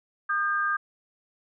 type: tone pair together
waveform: sine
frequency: 1221.6 / 1594 Hz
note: D#6 / G6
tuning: -32 / +28 cents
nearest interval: perfect fourth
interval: 460 cents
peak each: -26 dBFS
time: 0.29-0.77 s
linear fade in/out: 10 ms
effects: none